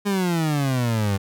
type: exponential sweep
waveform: 30% pulse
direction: down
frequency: 205.9 to 96 Hz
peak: -17 dBFS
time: 0.05-1.18 s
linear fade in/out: 20 ms
effects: none